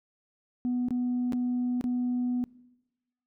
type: tone with dropouts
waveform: sine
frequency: 246.9 Hz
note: B3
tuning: in tune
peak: -24 dBFS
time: 0.65-2.44 s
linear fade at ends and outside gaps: 0 ms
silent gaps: 0.885-0.907 / 1.323-1.332 / 1.811-1.841 s
effects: noise-tail reverb RT60 1.0 s tail -23 dB re dry + tanh soft clip ceiling -23 dBFS